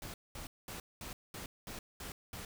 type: noise bursts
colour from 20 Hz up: pink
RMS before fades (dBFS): -45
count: 8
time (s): 0.02-2.45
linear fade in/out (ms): 2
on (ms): 120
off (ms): 210
effects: none